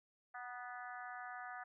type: harmonic tone with a mistuned harmonic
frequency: 246.9 Hz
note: B3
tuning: in tune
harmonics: 3 / 4 / 5 / 6 / 7 / 8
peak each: -49 / -58 / -52 / -52 / -53 / -60 dBFS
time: 0.34-1.64 s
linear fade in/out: 10 ms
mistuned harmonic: 4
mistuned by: -36 cents
effects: none